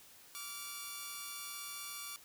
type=tone pair together; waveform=5% pulse; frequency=1157.5 / 1396.9 Hz; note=D6 / F6; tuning=-25 / 0 cents; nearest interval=minor third; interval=325 cents; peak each=-32 / -37 dBFS; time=0.35-2.16 s; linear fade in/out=0 ms; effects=white hiss -59 dBFS RMS until 2.24 s